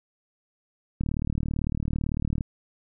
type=click train; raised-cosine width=5 ms; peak=-15 dBFS; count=54; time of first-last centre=1.01-2.408 s; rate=37.9 Hz; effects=none